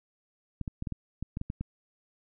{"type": "clicks", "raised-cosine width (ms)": 5, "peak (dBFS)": -21, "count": 10, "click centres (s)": [0.613, 0.678, 0.824, 0.872, 0.923, 1.226, 1.371, 1.414, 1.501, 1.61], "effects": []}